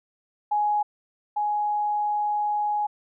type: tone pair in turn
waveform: sine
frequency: 835 / 835 Hz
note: G#5 / G#5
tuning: +9 / +9 cents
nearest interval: unison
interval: 0 cents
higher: neither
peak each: -20 / -22 dBFS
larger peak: first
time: 0.51-0.83 / 1.36-2.87 s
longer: second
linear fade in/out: 10 ms
effects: none